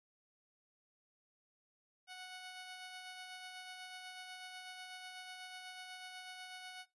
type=tone with tremolo; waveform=10% pulse; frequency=738 Hz; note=F#5; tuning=5 cents flat; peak=-38 dBFS; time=2.07-6.86 s; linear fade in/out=50 ms; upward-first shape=sine; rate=8.1 Hz; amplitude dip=30%; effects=noise-tail reverb RT60 0.2 s tail -19 dB re dry + resampled to 24000 Hz